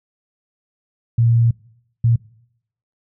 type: tone bursts at uneven times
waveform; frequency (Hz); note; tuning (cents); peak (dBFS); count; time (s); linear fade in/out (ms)
sine; 116.54; A#2; 0; -11; 2; 1.18-1.51 / 2.04-2.16; 5
effects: noise-tail reverb RT60 0.8 s tail -24 dB re dry